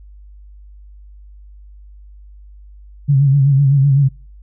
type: tone with vibrato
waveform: sine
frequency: 138.59 Hz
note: C#3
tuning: in tune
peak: -8 dBFS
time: 3.08-4.09 s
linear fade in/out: 20 ms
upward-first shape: sine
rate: 7.9 Hz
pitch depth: 66 cents each way
effects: noise-tail reverb RT60 0.4 s tail -25 dB re dry + added 50 Hz sine -37 dBFS peak until 4.42 s